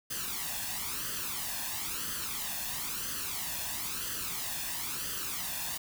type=noise with flanger; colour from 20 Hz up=white; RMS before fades=-36 dBFS; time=0.1-5.78 s; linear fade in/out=10 ms; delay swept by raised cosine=0.64 to 1.16 ms; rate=1 Hz; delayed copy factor=+0.65; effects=none